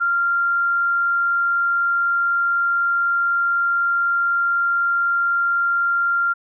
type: tone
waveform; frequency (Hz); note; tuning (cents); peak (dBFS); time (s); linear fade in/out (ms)
sine; 1388; F6; -11; -16; 0-6.34; 20
effects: none